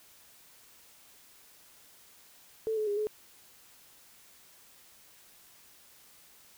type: tone with pitch steps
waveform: sine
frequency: 442.1 / 429.3 / 409 / 425.8 Hz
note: A4 / A4 / G#4 / G#4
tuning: +8 / -43 / -26 / +43 cents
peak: -28 dBFS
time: 2.67-3.07 s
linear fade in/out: 0 ms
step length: 100 ms
effects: white hiss -58 dBFS RMS until 6.57 s